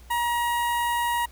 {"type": "tone with notch filter", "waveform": "sawtooth", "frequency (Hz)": 951, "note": "A#5", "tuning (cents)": 34, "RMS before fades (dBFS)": -25, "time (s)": [0.1, 1.26], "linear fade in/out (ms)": 10, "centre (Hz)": 5100, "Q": 0.76, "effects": ["added 60 Hz sine -46 dBFS peak until 1.31 s", "pink hiss -55 dBFS RMS until 1.31 s"]}